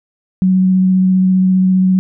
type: tone with vibrato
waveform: sine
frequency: 186.5 Hz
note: F#3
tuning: 14 cents sharp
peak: -8 dBFS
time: 0.42-1.99 s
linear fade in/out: 0 ms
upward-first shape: sine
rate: 15 Hz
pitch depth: 11 cents each way
effects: none